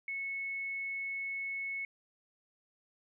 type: tone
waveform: sine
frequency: 2200 Hz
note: C#7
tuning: 14 cents flat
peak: -35 dBFS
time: 0.08-1.85 s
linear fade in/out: 2 ms
effects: none